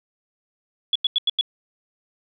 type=tone bursts; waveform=sine; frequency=3387 Hz; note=G#7; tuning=33 cents sharp; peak=-16 dBFS; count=5; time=0.93-1.411 s; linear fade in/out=2 ms; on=25 ms; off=89 ms; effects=none